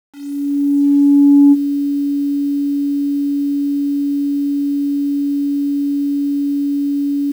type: tone with ADSR envelope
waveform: sine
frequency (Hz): 284.1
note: C#4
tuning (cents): +43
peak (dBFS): -3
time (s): 0.12-7.32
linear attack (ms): 1400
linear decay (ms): 37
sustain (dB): -11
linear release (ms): 9
effects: tanh soft clip ceiling 0 dBFS + 7-bit